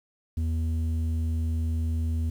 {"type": "tone with low-pass filter", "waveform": "square", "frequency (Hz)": 80, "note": "D#2", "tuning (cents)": 49, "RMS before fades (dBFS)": -27, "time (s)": [0.37, 2.3], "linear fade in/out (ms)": 5, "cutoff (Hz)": 170, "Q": 6.3, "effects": ["9-bit"]}